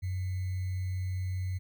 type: tone with sample-and-hold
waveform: sine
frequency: 92.5 Hz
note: F#2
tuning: in tune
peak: -30 dBFS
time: 0.02-1.59 s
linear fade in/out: 20 ms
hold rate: 2100 Hz
effects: none